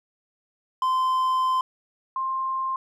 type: tone pair in turn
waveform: triangle / sine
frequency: 1034 / 1055.1 Hz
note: C6 / C6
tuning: -21 / +14 cents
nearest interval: unison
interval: 35 cents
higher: second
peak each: -18 / -24 dBFS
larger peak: first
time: 0.82-1.61 / 2.16-2.76 s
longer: first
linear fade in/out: 2 ms
effects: none